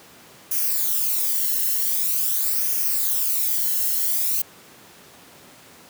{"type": "noise with flanger", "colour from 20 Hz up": "violet", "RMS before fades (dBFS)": -22, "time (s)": [0.51, 4.42], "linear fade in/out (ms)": 5, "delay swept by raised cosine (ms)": [0.25, 0.85], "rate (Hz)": 0.45, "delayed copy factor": -0.65, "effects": ["pink hiss -47 dBFS RMS until 5.89 s", "high-pass 150 Hz 12 dB/octave"]}